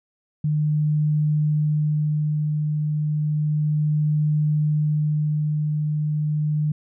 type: tone with tremolo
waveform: sine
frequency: 151.2 Hz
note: D#3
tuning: 49 cents flat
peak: -17 dBFS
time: 0.44-6.72 s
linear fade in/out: 5 ms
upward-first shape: sine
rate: 0.32 Hz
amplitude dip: 30%
effects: none